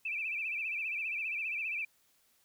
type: tone with vibrato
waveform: sine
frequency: 2489 Hz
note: D#7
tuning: in tune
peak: -33 dBFS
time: 0.05-1.85 s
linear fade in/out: 5 ms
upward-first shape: sine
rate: 15 Hz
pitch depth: 120 cents each way
effects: white hiss -70 dBFS RMS until 2.44 s